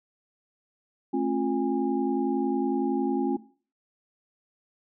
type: tone cluster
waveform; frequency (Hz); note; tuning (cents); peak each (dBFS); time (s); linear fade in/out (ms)
sine; 220 / 270.9 / 350.8 / 817; A3 / C#4 / F4 / G#5; 0 / -40 / +8 / -29; -32 / -26 / -28 / -34; 1.13-3.37; 10
effects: noise-tail reverb RT60 0.4 s tail -17 dB re dry